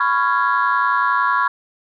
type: chord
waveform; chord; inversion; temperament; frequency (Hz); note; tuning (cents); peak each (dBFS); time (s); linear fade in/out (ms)
sine; C# dominant seventh; third; just; 997.9 / 1108.7 / 1385.9 / 1663.1; B5 / C#6 / E#6 / G#6; +18 / 0 / -14 / +2; -19 / -18 / -20 / -21; 0-1.48; 5
effects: tanh soft clip ceiling -7 dBFS